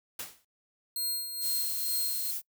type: noise with exponential decay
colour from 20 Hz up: white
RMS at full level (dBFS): -34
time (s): 0.19-0.45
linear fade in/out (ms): 5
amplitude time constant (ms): 55
type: tone with tremolo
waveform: 10% pulse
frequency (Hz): 4200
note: C8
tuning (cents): +6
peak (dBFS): -22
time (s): 0.96-2.31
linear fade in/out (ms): 2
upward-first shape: sine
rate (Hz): 2.2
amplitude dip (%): 60
type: noise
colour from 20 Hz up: violet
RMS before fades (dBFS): -34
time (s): 1.4-2.42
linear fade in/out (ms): 50
effects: noise-tail reverb RT60 0.1 s tail -25 dB re dry